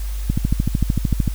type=click train; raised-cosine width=5 ms; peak=-5 dBFS; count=14; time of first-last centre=0.3-1.277 s; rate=13.3 Hz; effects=added 50 Hz sine -22 dBFS peak until 1.34 s + white hiss -40 dBFS RMS until 1.34 s